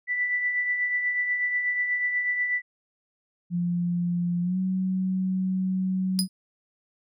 sine tone with tremolo, 1975.5 Hz, B6, in tune, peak -21 dBFS, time 0.07-2.62 s, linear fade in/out 50 ms, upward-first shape triangle, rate 8.2 Hz, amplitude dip 50%
sine tone with pitch glide, 174.61 to 187.14 Hz, F3 to F#3, 0 to +20 cents, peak -23 dBFS, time 3.5-6.28 s, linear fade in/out 50 ms, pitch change +120 cents, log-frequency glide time 4.42-4.58 s
25% pulse tone with exponential decay, 4978 Hz, D#8, in tune, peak -14 dBFS, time 6.19-6.29 s, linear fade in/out 0 ms, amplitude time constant 20 ms
effects none

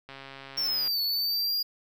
click train, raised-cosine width 0.3 ms, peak -27 dBFS, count 108, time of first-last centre 0.09-0.877 s, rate 136 Hz
square linear two-way sweep, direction down then up, 5520 to 4415 to 4846 Hz, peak -26 dBFS, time 0.57-1.63 s, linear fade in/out 10 ms, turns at 1.02 s
effects none

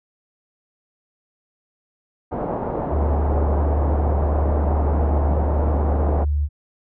white low-pass noise, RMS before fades -25 dBFS, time 2.31-6.25 s, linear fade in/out 20 ms, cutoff 800 Hz, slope 24 dB/octave
sine tone, 73.42 Hz, D2, in tune, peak -17 dBFS, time 2.9-6.49 s, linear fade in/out 50 ms
effects none

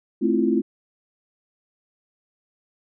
sine chord, F major seventh, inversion first, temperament just, 218.3 / 261.9 / 327.4 / 349.2 Hz, A3 / C4 / E4 / F4, -13 / +2 / -12 / 0 cents, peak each -23 dBFS, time 0.21-0.62 s, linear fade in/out 20 ms, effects none

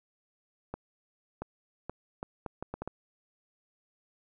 accelerating click train, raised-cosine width 1 ms, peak -22 dBFS, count 9, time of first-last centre 0.74-2.876 s, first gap 680 ms, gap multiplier 0.7, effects none

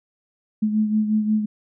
sine beating tone pair, 213.8 / 219.4 Hz, A3 / A3, -49 / -5 cents, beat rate 5.6 Hz, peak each -18 / -26 dBFS, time 0.62-1.46 s, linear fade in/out 10 ms, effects none

